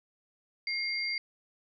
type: tone pair together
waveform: sine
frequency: 2138 / 4717 Hz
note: C7 / D8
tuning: +37 / +7 cents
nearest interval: octave + major second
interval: 1370 cents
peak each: -32 / -34 dBFS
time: 0.67-1.18 s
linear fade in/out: 2 ms
effects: none